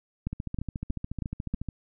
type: two click trains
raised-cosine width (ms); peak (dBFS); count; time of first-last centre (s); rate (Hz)
5; -20 / -17; 20 / 5; 0.33-1.687 / 0.27-1.54; 14 / 3.15
effects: none